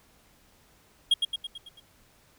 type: tone with echo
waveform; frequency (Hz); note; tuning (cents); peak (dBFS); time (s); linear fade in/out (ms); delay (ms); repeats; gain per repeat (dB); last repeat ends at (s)
triangle; 3264; G#7; -31; -16; 1.11-1.14; 5; 110; 6; -5; 1.8
effects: pink hiss -61 dBFS RMS until 2.38 s